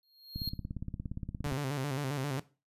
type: tone with exponential growth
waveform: square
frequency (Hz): 4248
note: C8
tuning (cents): +25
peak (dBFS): -33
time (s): 0.03-0.49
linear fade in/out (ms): 1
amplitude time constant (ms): 100
type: click train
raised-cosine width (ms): 5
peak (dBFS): -25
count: 21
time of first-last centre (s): 0.36-1.523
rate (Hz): 17.2
type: tone with vibrato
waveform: sawtooth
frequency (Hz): 138.59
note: C#3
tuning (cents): 0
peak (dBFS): -28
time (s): 1.44-2.4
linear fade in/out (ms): 5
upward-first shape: square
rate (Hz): 7.5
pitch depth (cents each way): 87
effects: noise-tail reverb RT60 0.3 s tail -17 dB re dry + resampled to 32000 Hz